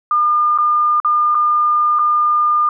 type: tone with dropouts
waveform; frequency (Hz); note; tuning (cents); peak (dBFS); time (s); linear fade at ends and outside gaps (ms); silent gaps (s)
sine; 1208; D6; +48; -11; 0.11-2.69; 2; 0.577-0.585 / 1.001-1.047 / 1.347-1.351 / 1.988-1.992
effects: none